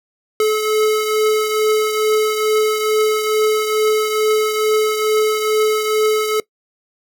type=beating tone pair; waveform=square; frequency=430.3 / 432.6 Hz; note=A4 / A4; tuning=-39 / -29 cents; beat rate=2.3 Hz; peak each=-15 / -23 dBFS; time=0.4-6.4 s; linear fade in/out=2 ms; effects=noise-tail reverb RT60 0.1 s tail -21 dB re dry